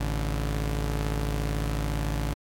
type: tone pair together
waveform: sawtooth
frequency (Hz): 53.94 / 144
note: A1 / D3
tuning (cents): -34 / -34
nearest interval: octave + perfect fourth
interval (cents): 1700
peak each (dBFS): -23 / -28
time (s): 0-2.34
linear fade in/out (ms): 10
effects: AAC 64 kbps